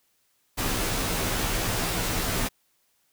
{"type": "noise with comb filter", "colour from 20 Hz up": "pink", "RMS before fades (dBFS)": -27, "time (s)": [0.57, 2.49], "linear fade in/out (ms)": 20, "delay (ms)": 14, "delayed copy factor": -0.75, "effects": ["white hiss -69 dBFS RMS until 3.12 s"]}